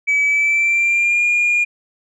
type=tone with pitch glide; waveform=sine; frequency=2289 to 2422 Hz; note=D7 to D#7; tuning=-45 to -47 cents; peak=-11 dBFS; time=0.07-1.65 s; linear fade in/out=20 ms; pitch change=+98 cents; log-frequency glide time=0.25-1.24 s; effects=tanh soft clip ceiling -11 dBFS